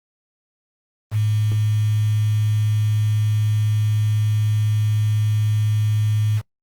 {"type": "tone with quantisation", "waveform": "sine", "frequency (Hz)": 107, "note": "A2", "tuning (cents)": -48, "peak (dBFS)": -16, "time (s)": [1.11, 6.42], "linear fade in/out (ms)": 50, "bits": 6, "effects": ["noise-tail reverb RT60 0.1 s tail -23 dB re dry", "Opus 32 kbps"]}